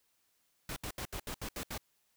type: noise bursts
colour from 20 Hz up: pink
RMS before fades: -40 dBFS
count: 8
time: 0.69-1.778 s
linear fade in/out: 2 ms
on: 73 ms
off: 72 ms
effects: white hiss -75 dBFS RMS until 2.16 s